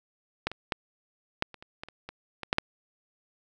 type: clicks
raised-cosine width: 0.3 ms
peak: -11 / -22 / -11 / -9 / -28 / -29 / -21 / -29 / -23 / -19 / -7 / -6 dBFS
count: 12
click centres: 0.47 / 0.516 / 0.722 / 1.424 / 1.543 / 1.625 / 1.835 / 1.886 / 2.09 / 2.433 / 2.529 / 2.584 s
effects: none